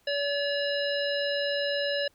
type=harmonic tone; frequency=571 Hz; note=D5; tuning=49 cents flat; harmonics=1 / 3 / 5 / 7 / 9; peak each=-28 / -33 / -35 / -36 / -38 dBFS; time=0.07-2.08 s; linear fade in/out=5 ms; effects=pink hiss -66 dBFS RMS until 2.14 s